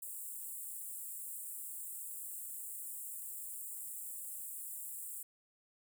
pink high-pass noise, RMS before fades -45 dBFS, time 0.02-5.23 s, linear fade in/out 5 ms, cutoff 7600 Hz, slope 96 dB/octave, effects none

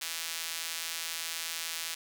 sawtooth tone with high-pass filter, 164.81 Hz, E3, in tune, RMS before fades -37 dBFS, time 0.01-1.95 s, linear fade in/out 10 ms, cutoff 3000 Hz, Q 0.66, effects none

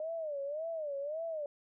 sine tone with vibrato, 607 Hz, D#5, 43 cents flat, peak -35 dBFS, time 0-1.46 s, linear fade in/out 2 ms, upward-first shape sine, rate 1.8 Hz, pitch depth 160 cents each way, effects none

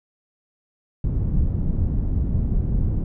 pink low-pass noise, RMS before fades -21 dBFS, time 1.04-3.04 s, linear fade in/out 5 ms, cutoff 150 Hz, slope 12 dB/octave, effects none

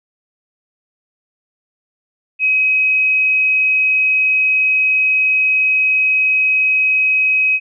sine tone, 2537 Hz, D#7, 33 cents sharp, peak -11 dBFS, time 2.39-7.6 s, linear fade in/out 50 ms, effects none

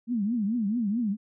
sine tone with vibrato, 220 Hz, A3, in tune, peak -24 dBFS, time 0.07-1.17 s, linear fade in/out 50 ms, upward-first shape triangle, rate 4.6 Hz, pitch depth 240 cents each way, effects none

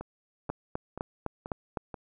two click trains, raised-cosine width 1 ms, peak -24 / -17 dBFS, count 5 / 6, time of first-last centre 0.01-1.942 / 0.5-1.772 s, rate 2.07 / 3.93 Hz, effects none

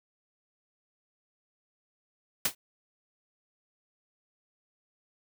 white noise with exponential decay, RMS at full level -21 dBFS, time 2.45-2.55 s, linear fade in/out 5 ms, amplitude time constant 21 ms, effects none

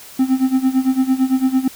triangle tone with tremolo, 261.6 Hz, C4, in tune, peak -8 dBFS, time 0.19-1.68 s, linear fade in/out 5 ms, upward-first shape sine, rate 8.9 Hz, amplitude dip 85%, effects white hiss -39 dBFS RMS until 1.75 s

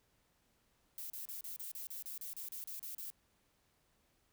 violet noise bursts, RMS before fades -45 dBFS, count 14, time 0.98-3.102 s, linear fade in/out 0 ms, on 120 ms, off 34 ms, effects pink hiss -75 dBFS RMS until 4.32 s

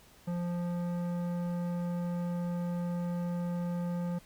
sine tone with tanh clipping, 174.61 Hz, F3, in tune, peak -33 dBFS, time 0.27-4.19 s, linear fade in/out 10 ms, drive 14 dB, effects pink hiss -59 dBFS RMS until 4.25 s

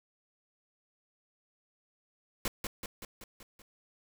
pink noise with echo, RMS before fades -32 dBFS, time 2.45-2.48 s, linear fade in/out 2 ms, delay 190 ms, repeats 6, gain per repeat -4 dB, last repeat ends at 3.62 s, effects none

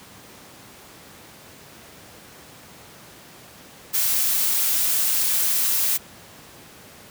blue noise, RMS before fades -21 dBFS, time 3.93-5.98 s, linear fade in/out 20 ms, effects pink hiss -45 dBFS RMS until 7.1 s + high-pass 100 Hz 12 dB/octave

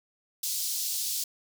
pink high-pass noise, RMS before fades -31 dBFS, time 0.43-1.24 s, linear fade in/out 5 ms, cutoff 4300 Hz, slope 24 dB/octave, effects none

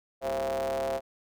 45% pulse ring-modulated tone, 69.2 Hz, C#2, 2 cents flat, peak -25 dBFS, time 0.21-1.01 s, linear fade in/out 50 ms, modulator 603 Hz, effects none

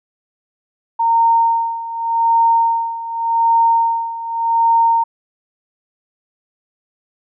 sine tone with tremolo, 920 Hz, A#5, 23 cents flat, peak -9 dBFS, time 0.99-5.04 s, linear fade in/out 10 ms, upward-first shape sine, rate 0.86 Hz, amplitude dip 80%, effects none

